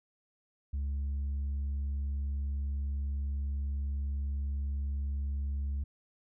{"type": "tone", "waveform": "sine", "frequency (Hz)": 70, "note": "C#2", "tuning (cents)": 18, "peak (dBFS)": -28, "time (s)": [0.73, 5.84], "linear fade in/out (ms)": 10, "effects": ["tanh soft clip ceiling -30 dBFS"]}